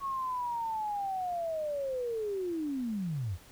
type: linear sweep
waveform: sine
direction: down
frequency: 1108.7 to 77.9 Hz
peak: -31 dBFS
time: 0-3.38 s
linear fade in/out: 50 ms
effects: pink hiss -56 dBFS RMS until 3.51 s